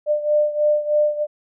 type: beating tone pair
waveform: sine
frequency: 597 / 600.2 Hz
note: D5 / D5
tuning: +28 / +38 cents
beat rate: 3.2 Hz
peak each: -17 / -21 dBFS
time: 0.06-1.27 s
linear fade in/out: 50 ms
effects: none